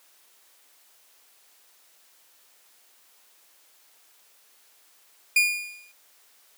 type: tone with exponential decay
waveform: 40% pulse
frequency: 2431 Hz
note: D#7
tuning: 41 cents flat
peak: -14 dBFS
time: 5.36-5.92 s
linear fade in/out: 5 ms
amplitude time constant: 120 ms
effects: white hiss -59 dBFS RMS until 6.57 s + high-pass 400 Hz 12 dB/octave